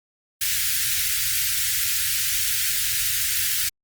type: band-stop noise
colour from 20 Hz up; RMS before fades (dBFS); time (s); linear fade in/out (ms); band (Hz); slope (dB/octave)
white; -23; 0.41-3.69; 5; 130 to 1500; 48
effects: Opus 24 kbps